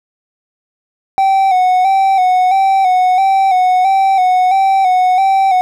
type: tone with vibrato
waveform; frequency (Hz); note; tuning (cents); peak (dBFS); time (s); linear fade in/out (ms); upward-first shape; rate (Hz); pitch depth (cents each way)
triangle; 755; F#5; +35; -6; 1.18-5.61; 0; square; 1.5; 45
effects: none